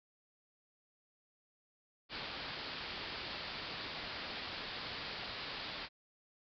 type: low-pass noise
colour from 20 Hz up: white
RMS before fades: -44 dBFS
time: 2.09-5.89 s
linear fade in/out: 50 ms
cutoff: 4900 Hz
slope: 96 dB/octave
effects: none